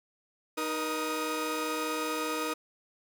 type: tone cluster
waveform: sawtooth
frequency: 309.5 / 476.8 / 1248 Hz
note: D#4 / A#4 / D#6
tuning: -9 / +39 / +5 cents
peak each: -31 dBFS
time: 0.57-2.54 s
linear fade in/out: 10 ms
effects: none